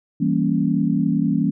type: chord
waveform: sine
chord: E diminished seventh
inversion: none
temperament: equal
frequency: 164.81 / 196 / 233.1 / 277.2 Hz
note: E3 / G3 / Bb3 / Db4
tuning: 0 / 0 / 0 / 0 cents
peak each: -22 dBFS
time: 0.2-1.51 s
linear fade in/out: 10 ms
effects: none